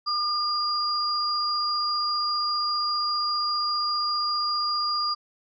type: tone pair together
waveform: sine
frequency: 1205 / 4820 Hz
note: D6 / D8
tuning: +44 / +44 cents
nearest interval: 2 octaves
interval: 2400 cents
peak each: -26 dBFS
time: 0.06-5.15 s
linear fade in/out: 20 ms
effects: none